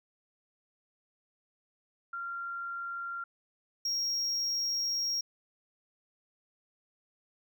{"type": "tone pair in turn", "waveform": ["sine", "triangle"], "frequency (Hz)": [1383, 5591], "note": ["F6", "F8"], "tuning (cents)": [-17, 1], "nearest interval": "2 octaves", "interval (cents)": 2418, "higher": "second", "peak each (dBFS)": [-35, -28], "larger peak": "second", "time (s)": [[2.13, 3.24], [3.85, 5.21]], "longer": "second", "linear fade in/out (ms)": 5, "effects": []}